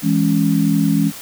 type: chord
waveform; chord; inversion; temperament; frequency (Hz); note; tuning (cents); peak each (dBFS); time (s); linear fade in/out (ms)
sine; C# minor; first; equal; 164.81 / 207.7 / 277.2; E3 / G#3 / C#4; 0 / 0 / 0; -17; 0.02-1.12; 50
effects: white hiss -34 dBFS RMS until 1.21 s